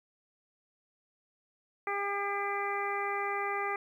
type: harmonic tone with a mistuned harmonic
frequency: 402.3 Hz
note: G4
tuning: 45 cents sharp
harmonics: 1 / 2 / 3 / 4 / 5 / 6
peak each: -37 / -36 / -36 / -43 / -37 / -42 dBFS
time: 1.87-3.76 s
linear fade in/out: 2 ms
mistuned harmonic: 6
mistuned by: -34 cents
effects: 11-bit